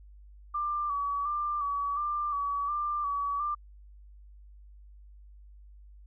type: tone with vibrato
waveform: sine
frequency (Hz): 1163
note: D6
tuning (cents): -17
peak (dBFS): -28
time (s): 0.54-3.55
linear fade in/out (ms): 10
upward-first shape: square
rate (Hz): 1.4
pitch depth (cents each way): 38
effects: added 50 Hz sine -49 dBFS peak until 6.06 s